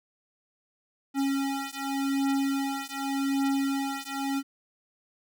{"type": "beating tone pair", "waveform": "square", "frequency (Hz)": [273.9, 274.76], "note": ["C#4", "C#4"], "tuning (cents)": [-21, -15], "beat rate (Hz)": 0.86, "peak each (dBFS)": -30, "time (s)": [1.14, 4.43], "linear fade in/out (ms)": 50, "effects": []}